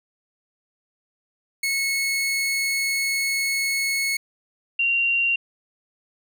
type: tone pair in turn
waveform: sawtooth / sine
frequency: 2192 / 2762 Hz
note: C#7 / F7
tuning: -20 / -20 cents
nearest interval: major third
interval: 400 cents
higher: second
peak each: -18 dBFS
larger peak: neither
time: 1.63-4.17 / 4.79-5.36 s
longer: first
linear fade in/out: 5 ms
effects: none